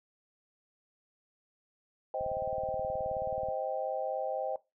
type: chord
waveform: sine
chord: C minor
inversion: none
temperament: equal with one note detuned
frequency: 523.3 / 627.3 / 784 Hz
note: C5 / Eb5 / G5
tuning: 0 / +14 / 0 cents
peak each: -36 dBFS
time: 2.14-4.56 s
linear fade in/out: 2 ms
type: click train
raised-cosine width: 5 ms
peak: -35 dBFS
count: 25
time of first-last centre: 2.21-3.487 s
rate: 18.8 Hz
effects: noise-tail reverb RT60 0.2 s tail -17 dB re dry